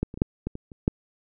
clicks, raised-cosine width 3 ms, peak -11 / -25 / -23 / -7 / -15 / -22 / -30 / -7 dBFS, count 8, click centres 0.03 / 0.141 / 0.175 / 0.219 / 0.47 / 0.554 / 0.718 / 0.879 s, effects none

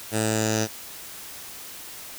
10% pulse tone with low-pass filter sweep, 109.1 Hz, A2, 14 cents flat, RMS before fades -24 dBFS, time 0.11-0.68 s, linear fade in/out 50 ms, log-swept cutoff 9000 to 5900 Hz, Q 6.1, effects white hiss -40 dBFS RMS until 2.18 s

